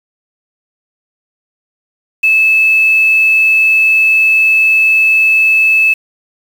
sine tone with quantisation, 2612 Hz, E7, 17 cents flat, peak -6 dBFS, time 2.23-5.94 s, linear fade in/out 10 ms, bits 5, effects none

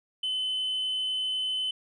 sine tone, 3036 Hz, F#7, 44 cents sharp, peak -25 dBFS, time 0.23-1.71 s, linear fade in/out 5 ms, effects tanh soft clip ceiling -25 dBFS

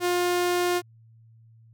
sawtooth tone, 354.8 Hz, F4, 27 cents sharp, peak -18 dBFS, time 0-0.82 s, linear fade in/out 50 ms, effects added 113 Hz sine -51 dBFS peak until 1.73 s

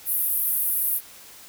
pink band-pass noise, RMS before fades -24 dBFS, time 0.05-1.01 s, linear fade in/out 50 ms, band 11000 to 16000 Hz, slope 48 dB/octave, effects white hiss -46 dBFS RMS until 1.48 s

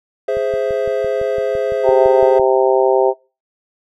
triangle chord, Ab augmented, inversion none, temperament equal, 415.3 / 523.3 / 659.3 Hz, Ab4 / C5 / E5, 0 / 0 / 0 cents, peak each -18 / -17 / -19 dBFS, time 0.28-2.39 s, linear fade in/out 5 ms
click train, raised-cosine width 5 ms, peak -22 dBFS, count 13, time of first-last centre 0.37-2.397 s, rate 5.92 Hz
harmonic tone, 130.81 Hz, C3, in tune, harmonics 3 / 4 / 5 / 6 / 7, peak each -14 / -16 / -18 / -20 / -21 dBFS, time 1.83-3.14 s, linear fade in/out 50 ms
effects noise-tail reverb RT60 0.3 s tail -22 dB re dry

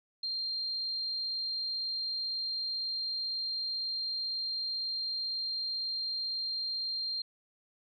sine tone, 4186 Hz, C8, in tune, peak -32 dBFS, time 0.23-7.22 s, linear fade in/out 5 ms, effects none

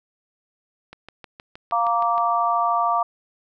click train, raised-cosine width 0.3 ms, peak -23 dBFS, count 9, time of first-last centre 0.93-2.18 s, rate 6.4 Hz
sine chord, Bb major, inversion second, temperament just, 699.2 / 932.3 / 1165.4 Hz, F5 / Bb5 / D6, +2 / 0 / -14 cents, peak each -22 / -24 / -21 dBFS, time 1.72-3.03 s, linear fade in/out 5 ms
effects none

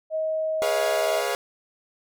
sine tone with pitch glide, 632 to 637.9 Hz, D#5 to D#5, +27 to +43 cents, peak -23 dBFS, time 0.1-1.23 s, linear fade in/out 50 ms, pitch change +16 cents, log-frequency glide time 0.55-1.12 s
sawtooth chord, C# dominant seventh, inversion second, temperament equal with one note detuned, 415.3 / 487.9 / 554.4 / 698.5 Hz, G#4 / B4 / C#5 / E#5, 0 / -21 / 0 / 0 cents, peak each -26 dBFS, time 0.62-1.35 s, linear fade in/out 0 ms
effects none

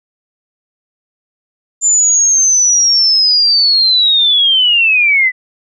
sine linear sweep, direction down, 7180 to 1975.5 Hz, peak -7 dBFS, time 1.81-5.32 s, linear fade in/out 50 ms, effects none

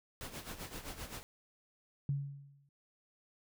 pink noise with tremolo, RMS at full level -43 dBFS, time 0.21-1.23 s, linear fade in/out 0 ms, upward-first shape sine, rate 7.7 Hz, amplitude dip 70%
sine tone with exponential decay, 140.5 Hz, C#3, 24 cents sharp, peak -29 dBFS, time 2.09-2.69 s, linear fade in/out 2 ms, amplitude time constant 130 ms
effects none

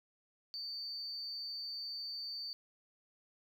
sine tone with amplitude modulation, 4574 Hz, D8, 47 cents flat, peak -36 dBFS, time 0.54-2.53 s, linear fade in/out 0 ms, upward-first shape sine, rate 222 Hz, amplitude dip 70%, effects tanh soft clip ceiling -33 dBFS + 12-bit

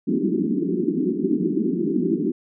white band-pass noise, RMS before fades -22 dBFS, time 0.07-2.32 s, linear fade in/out 10 ms, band 170 to 390 Hz, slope 96 dB/octave, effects none

